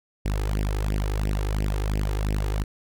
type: tone with flanger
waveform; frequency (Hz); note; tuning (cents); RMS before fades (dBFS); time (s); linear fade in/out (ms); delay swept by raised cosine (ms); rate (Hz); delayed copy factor
sawtooth; 51.3; G#1; -21; -25; 0.25-2.64; 10; 0.37 to 2.47; 2.9; +0.85
effects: none